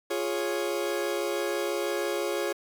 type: chord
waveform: 40% pulse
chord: Db major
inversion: first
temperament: equal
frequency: 349.2 / 415.3 / 554.4 Hz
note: F4 / Ab4 / Db5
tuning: 0 / 0 / 0 cents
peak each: -31 dBFS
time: 0.1-2.53 s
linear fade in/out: 10 ms
effects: 9-bit